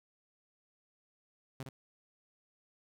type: tone with echo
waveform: sawtooth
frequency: 133.5 Hz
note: C3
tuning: 35 cents sharp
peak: -36 dBFS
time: 1.6-1.63 s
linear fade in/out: 0 ms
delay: 60 ms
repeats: 1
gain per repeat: -4 dB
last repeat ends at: 1.69 s
effects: none